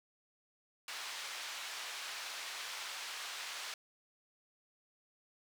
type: band-pass noise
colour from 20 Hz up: white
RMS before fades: -44 dBFS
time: 0.88-3.74 s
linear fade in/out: 2 ms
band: 870 to 4600 Hz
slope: 12 dB/octave
effects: none